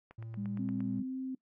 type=click train; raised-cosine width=0.5 ms; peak=-36 dBFS; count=7; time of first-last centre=0.11-0.805 s; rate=8.63 Hz
type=tone with pitch glide; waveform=triangle; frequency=113.1 to 116.15 Hz; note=A2 to A#2; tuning=+48 to -6 cents; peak=-39 dBFS; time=0.18-1 s; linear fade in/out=5 ms; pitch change=+46 cents; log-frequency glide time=0.46-0.66 s
type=tone; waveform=sine; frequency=200.8 Hz; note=G3; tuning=42 cents sharp; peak=-35 dBFS; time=0.37-1.03 s; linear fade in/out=10 ms
type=tone with vibrato; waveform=sine; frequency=260 Hz; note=C4; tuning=11 cents flat; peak=-35 dBFS; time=0.59-1.35 s; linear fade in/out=5 ms; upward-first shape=sine; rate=2 Hz; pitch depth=12 cents each way
effects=noise-tail reverb RT60 0.1 s tail -22 dB re dry